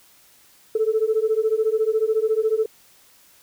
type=beating tone pair; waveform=sine; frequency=432.1 / 446.1 Hz; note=A4 / A4; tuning=-31 / +24 cents; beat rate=14 Hz; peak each=-20 dBFS; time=0.75-2.66 s; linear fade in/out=5 ms; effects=tanh soft clip ceiling -11 dBFS + white hiss -54 dBFS RMS until 3.42 s